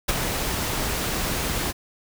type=noise with ADSR envelope; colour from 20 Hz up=pink; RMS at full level=-20 dBFS; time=0.08-1.73 s; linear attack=11 ms; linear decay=28 ms; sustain=-6 dB; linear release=33 ms; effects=none